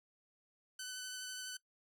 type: tone with vibrato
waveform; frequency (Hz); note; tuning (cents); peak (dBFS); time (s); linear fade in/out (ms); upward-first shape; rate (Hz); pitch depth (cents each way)
10% pulse; 1508; F#6; +32; -34; 0.79-1.57; 5; triangle; 12; 19
effects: noise-tail reverb RT60 0.1 s tail -20 dB re dry